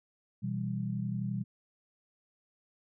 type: chord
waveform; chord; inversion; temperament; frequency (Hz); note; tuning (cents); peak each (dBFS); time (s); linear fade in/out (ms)
sine; E minor; second; equal; 123.47 / 164.81 / 196; B2 / E3 / G3; 0 / 0 / 0; -35 / -38 / -35; 0.42-1.44; 20
effects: none